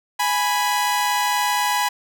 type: tone pair together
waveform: sawtooth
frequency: 830.6 / 987.8 Hz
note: G#5 / B5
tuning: 0 / 0 cents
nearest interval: minor third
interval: 300 cents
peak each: -18 / -17 dBFS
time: 0.19-1.89 s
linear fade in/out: 10 ms
effects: none